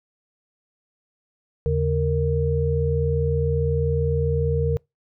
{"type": "tone cluster", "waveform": "sine", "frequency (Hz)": [82.4, 142.4, 463.7], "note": ["E2", "C#3", "A#4"], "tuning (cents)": [0, 47, -9], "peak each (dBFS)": -23, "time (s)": [1.66, 4.77], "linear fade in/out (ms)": 0, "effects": ["noise-tail reverb RT60 0.2 s tail -26 dB re dry"]}